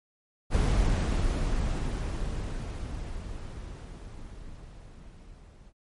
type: noise with level ramp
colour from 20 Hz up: brown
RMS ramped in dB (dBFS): -22 to -51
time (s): 0.5-5.73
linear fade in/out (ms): 50
effects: MP3 48 kbps